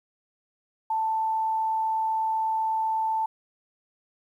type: tone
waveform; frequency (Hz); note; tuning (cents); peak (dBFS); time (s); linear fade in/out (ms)
sine; 884; A5; +8; -23; 0.9-3.26; 5
effects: 10-bit